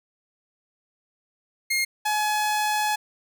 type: tone pair in turn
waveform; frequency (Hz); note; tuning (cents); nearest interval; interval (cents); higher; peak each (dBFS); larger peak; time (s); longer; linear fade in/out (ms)
sawtooth; 2134 / 846.9; C7 / G#5; +34 / +34; octave + major third; 1600; first; -18; neither; 1.7-1.85 / 2.05-2.96; second; 10
effects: none